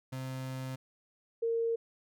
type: tone pair in turn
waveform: 35% pulse / sine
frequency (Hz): 130.81 / 459.7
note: C3 / A#4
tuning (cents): 0 / -24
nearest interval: octave + minor seventh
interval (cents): 2176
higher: second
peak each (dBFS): -35 / -28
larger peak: second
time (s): 0.12-0.76 / 1.42-1.76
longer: first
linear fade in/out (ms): 10
effects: none